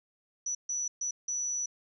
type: tone bursts at uneven times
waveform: sine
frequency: 5920 Hz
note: F#8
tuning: in tune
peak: -30 dBFS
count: 4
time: 0.46-0.55 / 0.69-0.88 / 1.01-1.11 / 1.28-1.66 s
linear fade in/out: 5 ms
effects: none

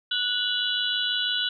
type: tone cluster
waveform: sine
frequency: 1474 / 2893 / 2999 / 3418 / 3930 Hz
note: F#6 / F#7 / F#7 / G#7 / B7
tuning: -7 / -40 / +23 / +49 / -9 cents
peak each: -30 dBFS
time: 0.11-1.49 s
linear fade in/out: 5 ms
effects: none

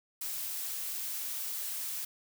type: noise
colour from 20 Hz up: blue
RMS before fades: -37 dBFS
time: 0.21-2.05 s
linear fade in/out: 5 ms
effects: none

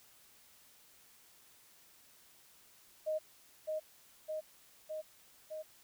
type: tone with echo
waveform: sine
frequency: 622.3 Hz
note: D#5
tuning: in tune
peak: -32 dBFS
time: 3.06-3.19 s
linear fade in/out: 20 ms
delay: 610 ms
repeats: 4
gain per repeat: -2 dB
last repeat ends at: 5.63 s
effects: white hiss -63 dBFS RMS until 5.83 s

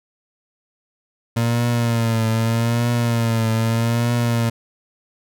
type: tone with vibrato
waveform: 30% pulse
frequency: 115.7 Hz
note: A#2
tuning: 13 cents flat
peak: -14 dBFS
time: 1.36-4.5 s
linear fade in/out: 10 ms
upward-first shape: triangle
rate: 0.81 Hz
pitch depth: 63 cents each way
effects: none

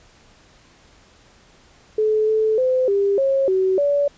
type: tone with pitch steps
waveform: sine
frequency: 431.5 / 436.4 / 513 / 399.1 / 542 / 377.4 / 573 Hz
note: A4 / A4 / C5 / G4 / C#5 / F#4 / D5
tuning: -34 / -14 / -34 / +31 / -39 / +34 / -43 cents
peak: -15 dBFS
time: 1.98-4.08 s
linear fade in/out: 5 ms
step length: 300 ms
effects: pink hiss -52 dBFS RMS until 4.17 s + resampled to 16000 Hz

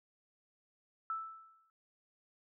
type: tone with exponential decay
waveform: sine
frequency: 1318.5 Hz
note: E6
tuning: in tune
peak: -33 dBFS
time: 1.1-1.7 s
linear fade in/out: 1 ms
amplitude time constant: 130 ms
effects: none

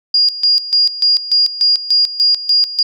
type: tone with tremolo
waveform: sine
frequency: 4840 Hz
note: D#8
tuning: 49 cents flat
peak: -8 dBFS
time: 0.14-2.83 s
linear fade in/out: 5 ms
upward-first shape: square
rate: 3.4 Hz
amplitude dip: 80%
effects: none

